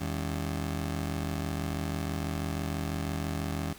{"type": "ring-modulated tone", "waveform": "25% pulse", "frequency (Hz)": 120.3, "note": "B2", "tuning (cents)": -45, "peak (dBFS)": -24, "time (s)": [0, 3.74], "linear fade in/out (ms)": 20, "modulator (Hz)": 37.1, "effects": ["pink hiss -50 dBFS RMS until 3.78 s"]}